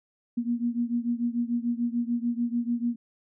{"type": "beating tone pair", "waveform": "sine", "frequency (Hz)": [235.4, 242.2], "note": ["A#3", "B3"], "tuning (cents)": [17, -34], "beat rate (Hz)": 6.8, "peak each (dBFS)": [-27, -29], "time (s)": [0.37, 2.96], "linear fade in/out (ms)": 10, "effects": []}